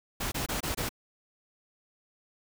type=noise bursts; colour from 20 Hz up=pink; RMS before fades=-32 dBFS; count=5; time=0.2-0.892 s; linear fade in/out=10 ms; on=120 ms; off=23 ms; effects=none